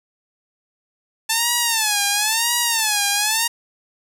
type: tone with vibrato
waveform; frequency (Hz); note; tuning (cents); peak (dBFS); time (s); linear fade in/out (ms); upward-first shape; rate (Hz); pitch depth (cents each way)
5% pulse; 880; A5; 0; -5; 1.29-3.48; 10; sine; 0.98; 150
effects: none